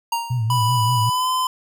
square tone with exponential decay, 932.3 Hz, A#5, in tune, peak -18 dBFS, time 0.12-0.58 s, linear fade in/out 5 ms, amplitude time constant 100 ms
sine tone with vibrato, 117.2 Hz, A#2, 10 cents sharp, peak -18 dBFS, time 0.3-1.1 s, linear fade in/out 10 ms, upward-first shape sine, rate 5.2 Hz, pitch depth 120 cents each way
square tone with pitch glide, 987.8 to 1022 Hz, B5 to C6, 0 to -41 cents, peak -19 dBFS, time 0.5-1.47 s, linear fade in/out 2 ms, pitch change +59 cents, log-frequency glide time 1.04-1.29 s
effects none

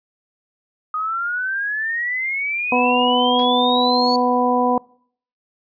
sine exponential sweep, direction up, 1239 to 4475 Hz, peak -20 dBFS, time 0.94-4.16 s, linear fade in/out 2 ms
harmonic tone, 247.6 Hz, B3, 5 cents sharp, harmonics 1 / 2 / 3 / 4, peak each -20 / -20 / -20 / -20 dBFS, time 2.72-4.78 s, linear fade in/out 2 ms
white noise with exponential decay, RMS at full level -31 dBFS, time 3.39-3.55 s, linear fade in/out 1 ms, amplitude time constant 34 ms
effects noise-tail reverb RT60 0.6 s tail -25 dB re dry + resampled to 11025 Hz

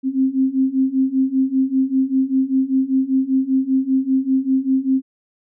sine beating tone pair, 261.6 / 266.7 Hz, C4 / C4, 0 / +33 cents, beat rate 5.1 Hz, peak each -19 / -17 dBFS, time 0.03-5.02 s, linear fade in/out 50 ms, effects none

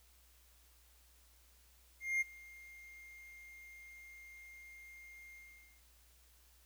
triangle tone with ADSR envelope, 2119 Hz, C7, 21 cents sharp, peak -28 dBFS, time 2-5.82 s, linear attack 210 ms, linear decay 20 ms, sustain -23 dB, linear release 480 ms, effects added 60 Hz sine -66 dBFS peak until 6.65 s + white hiss -68 dBFS RMS until 6.65 s

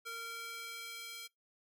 square tone with high-pass filter sweep, 460.8 Hz, A#4, 20 cents flat, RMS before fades -45 dBFS, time 0.05-1.28 s, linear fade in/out 20 ms, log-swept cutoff 1200 to 2900 Hz, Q 1.1, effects noise-tail reverb RT60 0.2 s tail -25 dB re dry

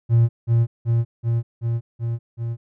triangle tone with echo, 116.54 Hz, A#2, in tune, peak -9 dBFS, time 0.09-0.29 s, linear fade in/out 50 ms, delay 380 ms, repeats 6, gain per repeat -2 dB, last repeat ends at 2.57 s, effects tanh soft clip ceiling -6 dBFS

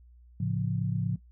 sine chord, A augmented, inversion none, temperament equal, 110 / 138.59 / 174.61 Hz, A2 / C#3 / E#3, 0 / 0 / 0 cents, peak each -31 dBFS, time 0.4-1.16 s, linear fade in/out 5 ms, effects noise-tail reverb RT60 0.1 s tail -17 dB re dry + added 60 Hz sine -52 dBFS peak until 1.31 s

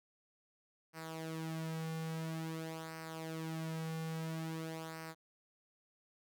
sawtooth tone with flanger, 161.2 Hz, E3, 38 cents flat, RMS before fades -42 dBFS, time 0.93-5.15 s, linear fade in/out 50 ms, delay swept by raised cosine 0.28 to 3.08 ms, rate 0.49 Hz, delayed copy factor -0.65, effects none

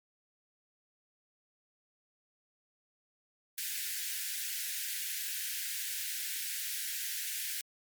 white high-pass noise, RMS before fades -37 dBFS, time 3.58-7.61 s, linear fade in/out 0 ms, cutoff 1500 Hz, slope 96 dB/octave, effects MP3 96 kbps

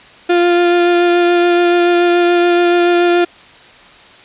35% pulse tone with vibrato, 349.2 Hz, F4, in tune, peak -7 dBFS, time 0.29-3.25 s, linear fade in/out 10 ms, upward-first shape sine, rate 7 Hz, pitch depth 11 cents each way, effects white hiss -40 dBFS RMS until 4.24 s + resampled to 8000 Hz

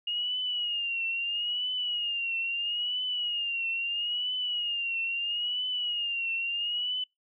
sine tone with vibrato, 2852 Hz, F7, 36 cents sharp, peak -28 dBFS, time 0.07-7.04 s, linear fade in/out 5 ms, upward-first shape triangle, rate 0.76 Hz, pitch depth 100 cents each way, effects noise-tail reverb RT60 0.2 s tail -25 dB re dry

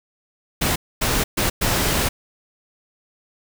pink noise bursts at uneven times, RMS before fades -20 dBFS, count 4, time 0.61-0.76 / 1.01-1.24 / 1.37-1.5 / 1.61-2.09 s, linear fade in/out 10 ms, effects none

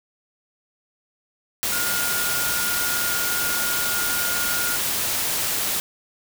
sine tone in noise, 1424 Hz, F6, 33 cents sharp, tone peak -27 dBFS, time 1.72-4.76 s, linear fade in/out 0 ms, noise white, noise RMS -24 dBFS, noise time 1.63-5.8 s, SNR -6 dB, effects none

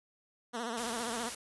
10% pulse tone with vibrato, 233.1 Hz, A#3, in tune, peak -27 dBFS, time 0.53-1.3 s, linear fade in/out 20 ms, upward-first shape sine, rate 15 Hz, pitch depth 90 cents each way
white noise, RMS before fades -40 dBFS, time 0.77-1.35 s, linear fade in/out 5 ms
effects resampled to 24000 Hz

